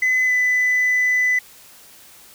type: tone with pitch glide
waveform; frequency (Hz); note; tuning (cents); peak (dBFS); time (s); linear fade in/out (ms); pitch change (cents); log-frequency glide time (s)
sine; 2020 to 1999.1; B6 to B6; +39 to +21; -13; 0.02-1.39; 5; -18; 0.26-0.31
effects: tanh soft clip ceiling -13 dBFS + white hiss -46 dBFS RMS until 2.34 s